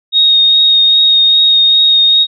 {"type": "tone with vibrato", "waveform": "sine", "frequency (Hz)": 3729, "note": "A#7", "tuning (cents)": 0, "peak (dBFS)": -5, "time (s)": [0.12, 2.27], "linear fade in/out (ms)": 50, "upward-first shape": "triangle", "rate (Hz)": 2.5, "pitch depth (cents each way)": 15, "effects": []}